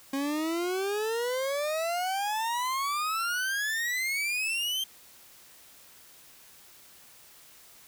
40% pulse exponential sweep, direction up, 270 to 3172 Hz, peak -27 dBFS, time 0.13-4.84 s, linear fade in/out 5 ms, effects white hiss -54 dBFS RMS until 7.87 s

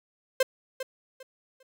45% pulse tone with echo, 523.3 Hz, C5, in tune, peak -19 dBFS, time 0.4-0.43 s, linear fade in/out 5 ms, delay 400 ms, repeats 3, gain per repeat -12 dB, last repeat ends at 1.63 s, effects none

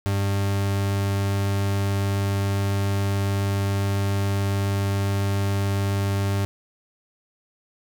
40% pulse tone, 99.2 Hz, G2, 21 cents sharp, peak -20 dBFS, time 0.06-6.45 s, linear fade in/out 0 ms, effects none

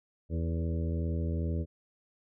harmonic tone with a mistuned harmonic, 82.41 Hz, E2, in tune, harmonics 1 / 2 / 3 / 4 / 5 / 6 / 7, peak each -30 / -36 / -40 / -42 / -44 / -46 / -47 dBFS, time 0.29-1.66 s, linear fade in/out 50 ms, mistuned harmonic 5, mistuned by +33 cents, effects none

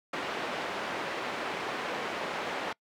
pink band-pass noise, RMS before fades -35 dBFS, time 0.13-2.73 s, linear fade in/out 5 ms, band 370 to 2600 Hz, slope 12 dB/octave, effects noise-tail reverb RT60 0.1 s tail -25 dB re dry

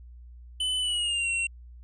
square tone with pitch glide, 3013 to 2731 Hz, F#7 to F7, +31 to -39 cents, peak -26 dBFS, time 0.6-1.47 s, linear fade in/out 5 ms, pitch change -170 cents, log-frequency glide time 0.79-1.29 s, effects added 60 Hz sine -44 dBFS peak until 1.83 s + resampled to 22050 Hz

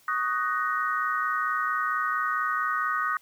sine chord, D# minor seventh, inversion third, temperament just, 1120.1 / 1244.5 / 1493.4 / 1866.8 Hz, C#6 / D#6 / F#6 / A#6, +18 / 0 / +16 / +2 cents, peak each -33 / -27 / -30 / -33 dBFS, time 0.08-3.17 s, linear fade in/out 2 ms, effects white hiss -60 dBFS RMS until 3.21 s

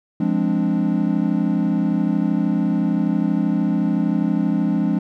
triangle chord, D half-diminished seventh, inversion first, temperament equal, 174.61 / 207.7 / 261.6 / 293.7 Hz, F3 / Ab3 / C4 / D4, 0 / 0 / 0 / 0 cents, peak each -20 / -19 / -22 / -21 dBFS, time 0.2-4.99 s, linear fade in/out 5 ms, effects none

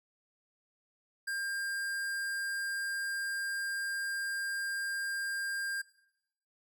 square tone, 1601 Hz, G6, 36 cents sharp, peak -34 dBFS, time 1.27-5.82 s, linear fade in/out 10 ms, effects noise-tail reverb RT60 0.8 s tail -18 dB re dry

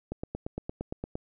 click train, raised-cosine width 2 ms, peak -20 dBFS, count 10, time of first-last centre 0.12-1.154 s, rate 8.7 Hz, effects none

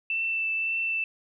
sine tone with vibrato, 2663 Hz, E7, 17 cents sharp, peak -25 dBFS, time 0.1-1.04 s, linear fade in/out 2 ms, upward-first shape triangle, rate 1.8 Hz, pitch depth 14 cents each way, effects none

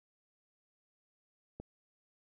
click, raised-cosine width 2 ms, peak -30 dBFS, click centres 1.6 s, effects none

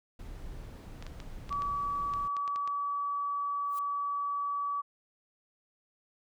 brown noise, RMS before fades -44 dBFS, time 0.19-2.28 s, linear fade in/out 5 ms
clicks, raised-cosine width 0.2 ms, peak -28 dBFS, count 11, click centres 1.025 / 1.066 / 1.202 / 1.493 / 1.527 / 1.621 / 2.137 / 2.367 / 2.478 / 2.56 / 2.676 s
sine tone, 1144 Hz, D6, 46 cents flat, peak -30 dBFS, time 1.5-4.82 s, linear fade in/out 20 ms
blue noise with exponential growth, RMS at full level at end -45 dBFS, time 3.64-3.79 s, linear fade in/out 2 ms, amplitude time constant 32 ms
effects none

